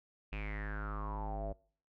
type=tone with low-pass filter sweep; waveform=square; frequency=51.91 Hz; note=G#1; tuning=in tune; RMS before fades=-39 dBFS; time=0.32-1.53 s; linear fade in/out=10 ms; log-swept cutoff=2600 to 610 Hz; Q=9.4; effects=noise-tail reverb RT60 0.5 s tail -24 dB re dry